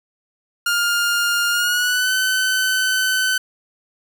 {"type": "tone with pitch glide", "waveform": "sawtooth", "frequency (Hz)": [1409, 1518.9], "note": ["F6", "F#6"], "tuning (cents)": [15, 45], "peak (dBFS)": -13, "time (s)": [0.66, 3.38], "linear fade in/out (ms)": 5, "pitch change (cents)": 130, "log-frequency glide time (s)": [1.5, 2.13], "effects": []}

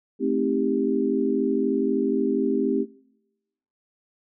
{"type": "chord", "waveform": "sine", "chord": "A half-diminished seventh", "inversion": "none", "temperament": "just", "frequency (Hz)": [220, 264, 316.8, 396], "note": ["A3", "C4", "Eb4", "G4"], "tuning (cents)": [0, 16, 31, 18], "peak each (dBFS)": [-28, -24, -28, -25], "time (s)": [0.19, 2.86], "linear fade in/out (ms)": 50, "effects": ["noise-tail reverb RT60 1.0 s tail -25 dB re dry"]}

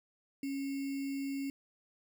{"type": "tone with sample-and-hold", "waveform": "sine", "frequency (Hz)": 275.1, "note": "C#4", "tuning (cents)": -13, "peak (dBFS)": -34, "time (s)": [0.43, 1.5], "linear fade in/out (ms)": 2, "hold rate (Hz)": 2450, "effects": []}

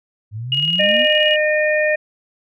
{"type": "exponential sweep", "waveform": "sine", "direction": "up", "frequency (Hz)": [101.8, 261.6], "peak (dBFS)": -24, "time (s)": [0.31, 1.07], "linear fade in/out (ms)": 50}
{"type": "tone with tremolo", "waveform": "sine", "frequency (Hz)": 2875, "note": "F7", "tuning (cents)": 50, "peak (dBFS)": -14, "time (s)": [0.52, 1.36], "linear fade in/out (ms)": 2, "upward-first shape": "square", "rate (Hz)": 19, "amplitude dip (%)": 40}
{"type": "harmonic tone", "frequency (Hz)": 610, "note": "D#5", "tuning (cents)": -34, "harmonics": [1, 3, 4], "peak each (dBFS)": [-16, -19, -23], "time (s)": [0.79, 1.96], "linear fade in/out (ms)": 10}
{"effects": []}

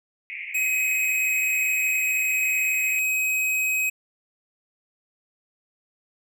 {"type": "band-pass noise", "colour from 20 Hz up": "pink", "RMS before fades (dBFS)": -34, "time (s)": [0.3, 2.99], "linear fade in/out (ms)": 0, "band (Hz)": [2100, 2500], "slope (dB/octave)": 96}
{"type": "tone", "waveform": "square", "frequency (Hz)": 2532, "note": "D#7", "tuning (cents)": 30, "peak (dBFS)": -22, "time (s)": [0.54, 3.9], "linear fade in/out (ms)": 10}
{"effects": []}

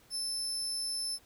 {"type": "tone", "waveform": "30% pulse", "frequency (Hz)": 5274, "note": "E8", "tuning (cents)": 0, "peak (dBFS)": -29, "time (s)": [0.1, 1.19], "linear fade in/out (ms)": 50, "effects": ["pink hiss -62 dBFS RMS until 1.25 s"]}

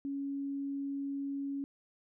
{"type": "tone", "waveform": "sine", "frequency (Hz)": 278.3, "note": "C#4", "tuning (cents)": 7, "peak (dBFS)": -34, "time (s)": [0.05, 1.64], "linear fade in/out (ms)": 0, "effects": []}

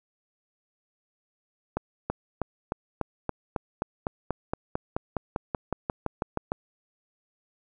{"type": "accelerating click train", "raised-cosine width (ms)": 1, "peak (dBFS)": -13, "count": 22, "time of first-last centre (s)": [1.77, 6.519], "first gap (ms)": 330, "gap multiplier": 0.96, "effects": []}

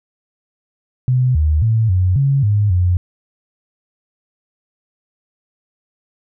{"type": "tone with pitch steps", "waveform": "sine", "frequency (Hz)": [126.9, 76.8, 112, 91.8, 138.1, 103.6, 89.7], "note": ["B2", "D#2", "A2", "F#2", "C#3", "G#2", "F2"], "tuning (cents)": [47, -22, 31, -13, -6, -4, 47], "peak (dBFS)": -11, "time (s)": [1.08, 2.97], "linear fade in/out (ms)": 0, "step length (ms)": 270, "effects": []}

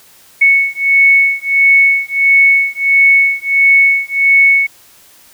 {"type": "beating tone pair", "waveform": "sine", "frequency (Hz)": [2211, 2212.5], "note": ["C#7", "C#7"], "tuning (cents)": [-5, -4], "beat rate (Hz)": 1.5, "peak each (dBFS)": -10, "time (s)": [0.41, 4.67], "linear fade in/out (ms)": 10, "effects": ["white hiss -44 dBFS RMS until 5.33 s"]}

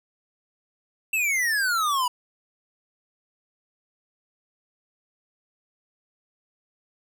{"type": "exponential sweep", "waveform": "square", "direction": "down", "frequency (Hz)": [2700, 964], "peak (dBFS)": -22, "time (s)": [1.13, 2.08], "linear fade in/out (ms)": 5, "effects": []}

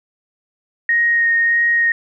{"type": "tone with vibrato", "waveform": "sine", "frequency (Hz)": 1864.7, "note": "A#6", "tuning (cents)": 0, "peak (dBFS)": -12, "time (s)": [0.89, 1.92], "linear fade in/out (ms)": 2, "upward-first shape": "sine", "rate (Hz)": 1.6, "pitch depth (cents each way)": 11, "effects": []}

